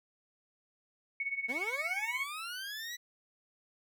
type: tone with tremolo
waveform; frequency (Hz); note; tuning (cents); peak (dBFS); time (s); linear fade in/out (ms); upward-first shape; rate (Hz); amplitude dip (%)
sine; 2217; C#7; 0; -30; 1.2-2.24; 2; sine; 17; 80
type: linear sweep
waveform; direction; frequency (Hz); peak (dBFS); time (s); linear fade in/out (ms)
20% pulse; up; 216.1 to 1975.5; -34; 1.48-2.97; 20
effects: none